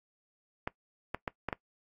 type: clicks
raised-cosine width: 0.5 ms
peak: -17 dBFS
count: 5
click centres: 0.675 / 1.146 / 1.278 / 1.487 / 1.528 s
effects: noise-tail reverb RT60 0.1 s tail -21 dB re dry + AAC 32 kbps